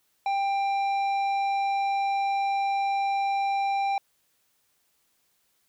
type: tone with tanh clipping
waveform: sine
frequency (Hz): 791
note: G5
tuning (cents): +15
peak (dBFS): -25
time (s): 0.26-3.98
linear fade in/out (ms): 2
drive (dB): 10
effects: white hiss -70 dBFS RMS until 5.68 s